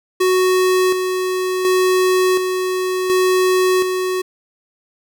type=tone with tremolo; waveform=square; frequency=370 Hz; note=F#4; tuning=in tune; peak=-13 dBFS; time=0.2-4.22 s; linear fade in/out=10 ms; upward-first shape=square; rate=0.69 Hz; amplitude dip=45%; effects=none